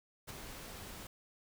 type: noise with ADSR envelope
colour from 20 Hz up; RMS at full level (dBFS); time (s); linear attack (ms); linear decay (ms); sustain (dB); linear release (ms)
pink; -43; 0.27-1.07; 26; 15; -5; 4
effects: none